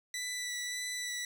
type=tone with vibrato; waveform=15% pulse; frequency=1975.5 Hz; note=B6; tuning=in tune; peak=-29 dBFS; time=0.14-1.25 s; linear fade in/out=2 ms; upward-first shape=sine; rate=1.7 Hz; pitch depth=13 cents each way; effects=none